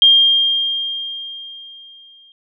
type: tone with exponential decay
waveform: sine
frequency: 3209 Hz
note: G7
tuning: 40 cents sharp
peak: -5 dBFS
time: 0.02-2.32 s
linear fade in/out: 1 ms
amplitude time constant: 500 ms
effects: none